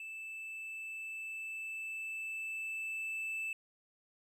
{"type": "tone with level ramp", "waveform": "triangle", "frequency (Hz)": 2637, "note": "E7", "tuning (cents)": 0, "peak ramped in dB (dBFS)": [-41, -34], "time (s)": [0, 3.53], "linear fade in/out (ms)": 2, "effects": []}